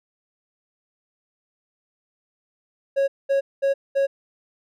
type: tone bursts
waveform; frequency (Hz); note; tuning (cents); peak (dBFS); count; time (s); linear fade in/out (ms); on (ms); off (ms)
triangle; 550; C#5; -14; -15; 4; 2.96-4.07; 20; 120; 210
effects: none